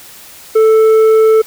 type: tone with tanh clipping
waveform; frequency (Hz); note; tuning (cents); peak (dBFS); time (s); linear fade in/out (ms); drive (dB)
sine; 440; A4; 0; -6; 0.55-1.42; 10; 6
effects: white hiss -36 dBFS RMS until 1.46 s